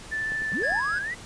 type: tone with vibrato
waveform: sine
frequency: 1760 Hz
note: A6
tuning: in tune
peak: -26 dBFS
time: 0.11-0.81 s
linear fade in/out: 20 ms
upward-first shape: sine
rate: 13 Hz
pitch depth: 9 cents each way
type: click train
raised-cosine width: 2 ms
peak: -27 dBFS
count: 5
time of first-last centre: 0.32-0.72 s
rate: 9.99 Hz
type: linear sweep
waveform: sine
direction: up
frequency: 131.5 to 2026 Hz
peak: -28 dBFS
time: 0.52-1.15 s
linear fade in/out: 20 ms
type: tone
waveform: triangle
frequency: 1661.2 Hz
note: G#6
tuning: in tune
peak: -24 dBFS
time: 0.63-0.99 s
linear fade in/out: 5 ms
effects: pink hiss -43 dBFS RMS until 1.25 s + resampled to 22050 Hz